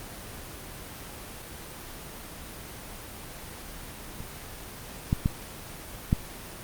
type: clicks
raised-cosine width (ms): 5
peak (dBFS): -26 / -10 / -10 / -8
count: 4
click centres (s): 4.205 / 5.129 / 5.259 / 6.129
effects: pink hiss -41 dBFS RMS until 6.63 s + Opus 24 kbps